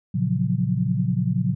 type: chord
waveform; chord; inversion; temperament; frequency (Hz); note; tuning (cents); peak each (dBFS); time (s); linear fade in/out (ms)
sine; Gb major seventh; first; equal; 116.54 / 138.59 / 174.61 / 185; Bb2 / Db3 / F3 / Gb3; 0 / 0 / 0 / 0; -25; 0.14-1.55; 10
effects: none